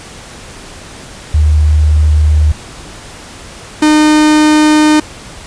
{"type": "tone pair in turn", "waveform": ["sine", "45% pulse"], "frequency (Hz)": [76.1, 305.1], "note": ["D#2", "D#4"], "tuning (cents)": [-38, -34], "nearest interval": "2 octaves", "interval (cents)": 2404, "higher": "second", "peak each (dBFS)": -5, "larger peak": "neither", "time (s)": [[1.34, 2.52], [3.82, 5]], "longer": "neither", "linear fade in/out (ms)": 5, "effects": ["pink hiss -31 dBFS RMS until 5.46 s", "resampled to 22050 Hz"]}